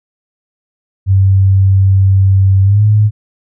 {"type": "tone with pitch glide", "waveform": "sine", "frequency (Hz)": [96.5, 105.84], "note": ["G2", "G#2"], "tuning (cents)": [-27, 33], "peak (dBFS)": -5, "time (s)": [1.06, 3.11], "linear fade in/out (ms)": 50, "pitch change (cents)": 160, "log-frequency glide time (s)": [2.63, 2.83], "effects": []}